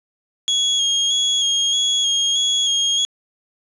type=tone with vibrato; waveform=35% pulse; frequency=3299 Hz; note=G#7; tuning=12 cents flat; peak=-14 dBFS; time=0.48-3.05 s; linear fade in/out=0 ms; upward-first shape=square; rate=1.6 Hz; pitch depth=24 cents each way; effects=resampled to 24000 Hz + 8-bit